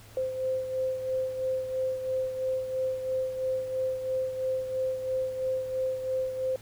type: beating tone pair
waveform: sine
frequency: 519 / 522 Hz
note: C5 / C5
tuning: -14 / -4 cents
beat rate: 3 Hz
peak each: -28 / -36 dBFS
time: 0.17-6.56 s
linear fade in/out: 2 ms
effects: added 108 Hz sine -51 dBFS peak until 6.61 s + pink hiss -53 dBFS RMS until 6.61 s